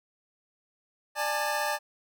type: tone cluster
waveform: 25% pulse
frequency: 595 / 825 / 885 Hz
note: D5 / G#5 / A5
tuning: +22 / -12 / +10 cents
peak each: -28 dBFS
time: 1.15-1.79 s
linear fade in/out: 50 ms
effects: none